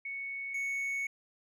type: tone pair in turn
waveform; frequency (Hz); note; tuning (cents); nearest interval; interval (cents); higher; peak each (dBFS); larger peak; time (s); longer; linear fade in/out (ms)
sine / triangle; 2217 / 2217; C#7 / C#7; 0 / 0; unison; 0; neither; -36 / -30; second; 0.05-0.54 / 0.54-1.07; second; 5
effects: none